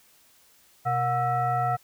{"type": "tone with frequency modulation", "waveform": "sine", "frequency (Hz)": 724, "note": "F#5", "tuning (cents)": -38, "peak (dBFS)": -22, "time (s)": [0.85, 1.77], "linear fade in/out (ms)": 20, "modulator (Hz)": 598, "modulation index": 0.99, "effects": ["white hiss -59 dBFS RMS until 1.83 s"]}